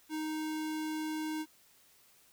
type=tone; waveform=square; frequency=311.1 Hz; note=D#4; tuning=in tune; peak=-35 dBFS; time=0.09-1.46 s; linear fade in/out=50 ms; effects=white hiss -64 dBFS RMS until 2.32 s

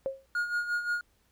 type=tone with exponential decay; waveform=sine; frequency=538 Hz; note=C5; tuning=48 cents sharp; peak=-25 dBFS; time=0.06-0.26 s; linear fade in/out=0 ms; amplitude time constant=42 ms
type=tone with tremolo; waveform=triangle; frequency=1432 Hz; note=F6; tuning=43 cents sharp; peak=-24 dBFS; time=0.35-1.01 s; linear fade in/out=2 ms; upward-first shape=sine; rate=5.7 Hz; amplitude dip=65%
effects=added 60 Hz sine -70 dBFS peak until 1.31 s + pink hiss -70 dBFS RMS until 1.31 s

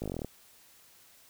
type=slowing click train; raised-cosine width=2 ms; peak=-22 dBFS; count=11; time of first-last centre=0.02-0.246 s; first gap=18 ms; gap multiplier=1.05; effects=white hiss -59 dBFS RMS until 1.29 s

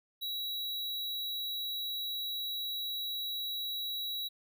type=tone; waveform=square; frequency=3888 Hz; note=B7; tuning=28 cents flat; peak=-35 dBFS; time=0.21-4.29 s; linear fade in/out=20 ms; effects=none

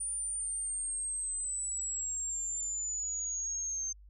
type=exponential sweep; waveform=sine; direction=down; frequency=9350 to 6290 Hz; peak=-33 dBFS; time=0-3.93 s; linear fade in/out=10 ms; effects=added 50 Hz sine -52 dBFS peak until 4.09 s

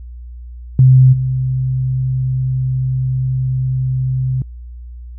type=tone with level steps; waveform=sine; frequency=129.6 Hz; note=C3; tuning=16 cents flat; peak=-4 / -14 dBFS; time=0.79-4.42 s; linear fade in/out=2 ms; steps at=1.12 s; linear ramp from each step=20 ms; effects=added 60 Hz sine -29 dBFS peak until 5.18 s

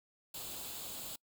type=noise with comb filter; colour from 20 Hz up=white; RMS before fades=-44 dBFS; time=0.34-1.16 s; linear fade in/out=5 ms; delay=0.26 ms; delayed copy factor=+0.6; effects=noise-tail reverb RT60 0.1 s tail -26 dB re dry

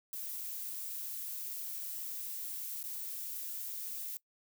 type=noise with dropouts; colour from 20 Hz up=violet; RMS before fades=-41 dBFS; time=0.13-4.17 s; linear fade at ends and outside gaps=0 ms; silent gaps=2.828-2.839 s; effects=noise-tail reverb RT60 0.1 s tail -21 dB re dry

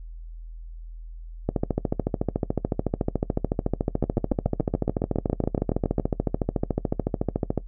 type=two click trains; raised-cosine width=2 ms; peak=-9 / -10 dBFS; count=85 / 15; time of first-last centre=1.49-7.577 / 4.04-5.998 s; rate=13.8 / 7.15 Hz; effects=noise-tail reverb RT60 0.1 s tail -19 dB re dry + added 41 Hz sine -36 dBFS peak until 7.67 s

